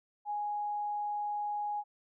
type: tone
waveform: sine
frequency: 830 Hz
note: G#5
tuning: 1 cent flat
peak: -32 dBFS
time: 0.25-1.84 s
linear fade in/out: 50 ms
effects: none